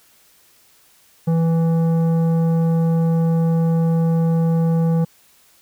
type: tone with tanh clipping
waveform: triangle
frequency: 164.81 Hz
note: E3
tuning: in tune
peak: -16 dBFS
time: 1.27-5.05 s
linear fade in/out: 10 ms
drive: 15 dB
effects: white hiss -54 dBFS RMS until 5.61 s